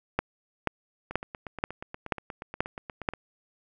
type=two click trains; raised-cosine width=0.5 ms; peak=-22 / -9 dBFS; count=18 / 7; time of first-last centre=1.11-3.136 / 0.19-3.089 s; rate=8.39 / 2.07 Hz; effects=none